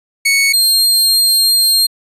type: tone pair in turn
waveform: sawtooth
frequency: 2217 / 4201 Hz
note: C#7 / C8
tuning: 0 / +6 cents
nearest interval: major seventh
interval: 1106 cents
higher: second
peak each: -6 dBFS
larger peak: neither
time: 0.25-0.53 / 0.53-1.87 s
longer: second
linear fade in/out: 10 ms
effects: resampled to 32000 Hz